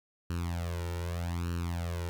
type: tone with flanger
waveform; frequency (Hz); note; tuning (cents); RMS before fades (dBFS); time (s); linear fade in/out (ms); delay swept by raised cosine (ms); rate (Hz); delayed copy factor
sawtooth; 85.9; F2; -28; -34; 0.3-2.09; 0; 0.7 to 2.2; 0.82; +0.9
effects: none